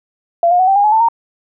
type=tone with pitch steps; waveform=sine; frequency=683 / 713.2 / 744.8 / 777.8 / 812.2 / 848.2 / 885.7 / 925 Hz; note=F5 / F5 / F#5 / G5 / G#5 / G#5 / A5 / A#5; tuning=-39 / +36 / +11 / -14 / -39 / +36 / +11 / -14 cents; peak=-8 dBFS; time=0.43-1.086 s; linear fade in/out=2 ms; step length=82 ms; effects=none